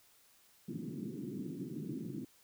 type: band-pass noise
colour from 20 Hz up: white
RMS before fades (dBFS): -42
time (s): 0.68-2.25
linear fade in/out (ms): 5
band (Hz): 130 to 340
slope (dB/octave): 48
effects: white hiss -66 dBFS RMS until 2.43 s